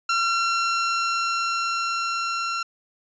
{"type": "tone with level ramp", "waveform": "sawtooth", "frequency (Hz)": 1364, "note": "F6", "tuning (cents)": -41, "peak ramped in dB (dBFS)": [-16, -21], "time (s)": [0.09, 2.63], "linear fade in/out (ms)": 5, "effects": ["resampled to 16000 Hz"]}